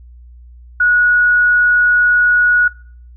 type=tone; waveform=sine; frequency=1459 Hz; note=F#6; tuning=25 cents flat; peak=-9 dBFS; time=0.8-2.68 s; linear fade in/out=5 ms; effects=noise-tail reverb RT60 0.5 s tail -22 dB re dry + added 60 Hz sine -36 dBFS peak until 3.16 s